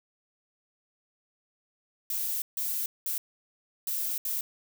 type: noise bursts at uneven times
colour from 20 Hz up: violet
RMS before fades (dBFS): -31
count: 5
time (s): 2.1-2.42 / 2.57-2.86 / 3.06-3.18 / 3.87-4.18 / 4.25-4.41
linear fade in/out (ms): 2
effects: none